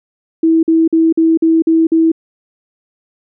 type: tone bursts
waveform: sine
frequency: 325.2 Hz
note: E4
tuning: 23 cents flat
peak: -7 dBFS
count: 7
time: 0.43-2.118 s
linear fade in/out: 5 ms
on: 200 ms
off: 48 ms
effects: none